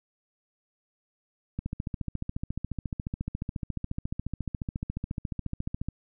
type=click train; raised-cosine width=5 ms; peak=-19 dBFS; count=62; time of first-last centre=1.59-5.886 s; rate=14.2 Hz; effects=none